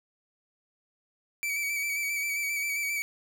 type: tone with vibrato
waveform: 45% pulse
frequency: 2295 Hz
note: D7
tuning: 40 cents flat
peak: -28 dBFS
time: 1.43-3.02 s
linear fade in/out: 0 ms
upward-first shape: square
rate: 7.5 Hz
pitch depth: 28 cents each way
effects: none